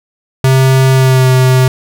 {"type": "tone with pitch glide", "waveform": "square", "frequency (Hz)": [132.1, 129.16], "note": ["C3", "C3"], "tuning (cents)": [17, -22], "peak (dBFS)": -6, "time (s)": [0.44, 1.68], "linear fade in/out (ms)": 2, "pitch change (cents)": -39, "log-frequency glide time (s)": [0.92, 1.29], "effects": []}